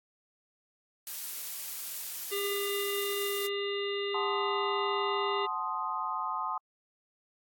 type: noise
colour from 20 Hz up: blue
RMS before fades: -38 dBFS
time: 1.07-3.47 s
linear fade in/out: 0 ms
type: harmonic tone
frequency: 401.6 Hz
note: G4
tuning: 42 cents sharp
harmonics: 1 / 3 / 5 / 7 / 9 / 10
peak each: -32 / -43 / -40 / -39 / -42 / -50 dBFS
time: 2.31-5.47 s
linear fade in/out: 20 ms
type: chord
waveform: sine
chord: F# diminished seventh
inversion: none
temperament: equal with one note detuned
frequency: 740 / 873.4 / 1046.5 / 1244.5 Hz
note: F#5 / A5 / C6 / Eb6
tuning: 0 / -13 / 0 / 0 cents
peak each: -41 / -37 / -35 / -35 dBFS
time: 4.14-6.58 s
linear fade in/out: 5 ms
effects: AAC 64 kbps